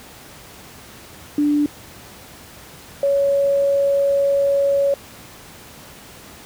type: tone pair in turn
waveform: sine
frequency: 293.7 / 558.8 Hz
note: D4 / C#5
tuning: 0 / +14 cents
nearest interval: major seventh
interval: 1114 cents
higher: second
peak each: -14 dBFS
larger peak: neither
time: 1.38-1.66 / 3.03-4.94 s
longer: second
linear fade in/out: 2 ms
effects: pink hiss -41 dBFS RMS until 6.45 s + high-pass 60 Hz 12 dB/octave